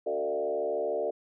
sine tone with frequency modulation, 523.3 Hz, C5, in tune, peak -27 dBFS, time 0.06-1.11 s, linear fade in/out 10 ms, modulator 73.3 Hz, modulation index 2, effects none

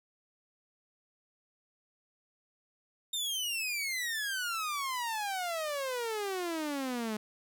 sawtooth exponential sweep, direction down, 3674 to 209.5 Hz, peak -29 dBFS, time 3.13-7.17 s, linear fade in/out 5 ms, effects none

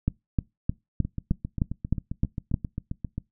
two click trains, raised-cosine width 5 ms, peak -10 / -18 dBFS, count 9 / 17, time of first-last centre 0.08-2.542 / 1.05-3.18 s, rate 3.25 / 7.51 Hz, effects noise-tail reverb RT60 0.2 s tail -23 dB re dry

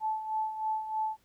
sine tone with tremolo, 871 Hz, A5, 18 cents flat, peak -27 dBFS, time 0-1.17 s, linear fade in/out 50 ms, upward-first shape sine, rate 3.2 Hz, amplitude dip 65%, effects pink hiss -69 dBFS RMS until 1.24 s

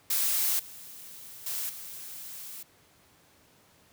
blue noise with level steps, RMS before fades -27 / -46 / -33 / -42 dBFS, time 0.1-2.63 s, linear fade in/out 5 ms, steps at 0.59 / 1.46 / 1.69 s, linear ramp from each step 5 ms, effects pink hiss -61 dBFS RMS until 3.92 s + high-pass 80 Hz 12 dB/octave

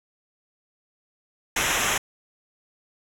pink noise with comb filter, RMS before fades -23 dBFS, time 1.56-1.98 s, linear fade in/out 5 ms, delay 0.22 ms, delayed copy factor -0.8, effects low-pass 11000 Hz 12 dB/octave

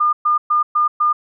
sine tone bursts, 1209 Hz, D6, 50 cents sharp, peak -12 dBFS, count 5, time 0-1.13 s, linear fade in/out 10 ms, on 130 ms, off 120 ms, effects none

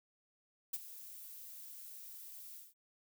violet noise with ADSR envelope, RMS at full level -36 dBFS, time 0.73-2.74 s, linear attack 9 ms, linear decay 34 ms, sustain -15 dB, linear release 180 ms, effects none

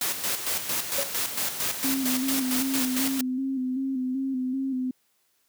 white noise with tremolo, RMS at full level -27 dBFS, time 0.01-3.21 s, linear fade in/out 2 ms, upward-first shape square, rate 4.4 Hz, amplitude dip 55%
sine tone with exponential decay, 556 Hz, C#5, 5 cents sharp, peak -24 dBFS, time 0.98-1.15 s, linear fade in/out 5 ms, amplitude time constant 35 ms
sine tone with vibrato, 261.6 Hz, C4, in tune, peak -25 dBFS, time 1.84-4.91 s, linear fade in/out 5 ms, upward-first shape square, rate 2.6 Hz, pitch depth 42 cents each way
effects white hiss -69 dBFS RMS until 5.48 s + high-pass 100 Hz 12 dB/octave

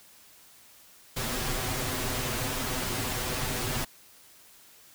pink noise with comb filter, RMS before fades -31 dBFS, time 1.16-3.85 s, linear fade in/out 10 ms, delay 7.9 ms, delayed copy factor +0.7, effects white hiss -55 dBFS RMS until 4.94 s

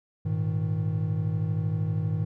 triangle chord, Ab suspended second, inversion none, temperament equal with one note detuned, 103.83 / 116.54 / 157.55 Hz, Ab2 / Bb2 / Eb3, 0 / 0 / +22 cents, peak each -26 / -31 / -26 dBFS, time 0.25-2.25 s, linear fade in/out 10 ms, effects none

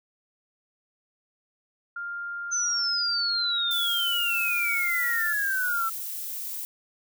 sine tone, 1400 Hz, F6, 4 cents sharp, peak -31 dBFS, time 1.96-5.33 s, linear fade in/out 5 ms
sine exponential sweep, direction down, 6200 to 1318.5 Hz, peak -24 dBFS, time 2.51-5.9 s, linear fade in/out 20 ms
violet noise, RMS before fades -34 dBFS, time 3.71-6.65 s, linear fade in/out 0 ms
effects none

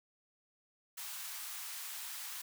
white high-pass noise, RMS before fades -44 dBFS, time 0.97-2.42 s, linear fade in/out 10 ms, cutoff 850 Hz, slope 24 dB/octave, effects none

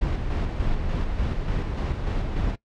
brown noise with tremolo, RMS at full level -24 dBFS, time 0.01-2.56 s, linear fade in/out 10 ms, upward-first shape square, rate 3.4 Hz, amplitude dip 35%, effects noise-tail reverb RT60 0.1 s tail -19 dB re dry + low-pass 4000 Hz 12 dB/octave

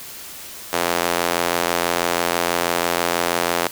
square tone with high-pass filter, 43.07 Hz, F1, 23 cents flat, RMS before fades -21 dBFS, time 0.73-3.67 s, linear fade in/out 0 ms, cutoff 520 Hz, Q 0.82, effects white hiss -36 dBFS RMS until 3.71 s

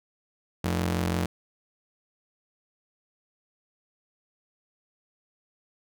sawtooth ring-modulated tone, 132.2 Hz, C3, 18 cents sharp, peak -18 dBFS, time 0.64-1.26 s, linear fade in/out 5 ms, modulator 43.3 Hz, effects none

